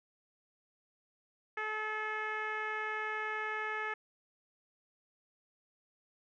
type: tone with low-pass filter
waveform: 10% pulse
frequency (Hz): 430.8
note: A4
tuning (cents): -37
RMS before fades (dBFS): -37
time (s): 1.57-3.94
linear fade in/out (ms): 5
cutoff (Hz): 1900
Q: 2.4
effects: none